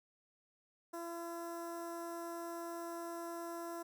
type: tone with notch filter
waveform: 15% pulse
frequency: 338.7 Hz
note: E4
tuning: 47 cents sharp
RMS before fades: -44 dBFS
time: 0.93-3.83 s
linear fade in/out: 10 ms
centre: 3200 Hz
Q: 0.53
effects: none